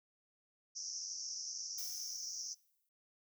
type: band-pass noise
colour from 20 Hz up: pink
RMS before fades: -44 dBFS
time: 0.75-2.55 s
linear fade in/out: 20 ms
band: 5300 to 6200 Hz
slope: 96 dB/octave
type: noise with exponential decay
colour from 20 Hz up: violet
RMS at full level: -44 dBFS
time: 1.78-2.89 s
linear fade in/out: 2 ms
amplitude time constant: 240 ms
effects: noise-tail reverb RT60 0.4 s tail -25 dB re dry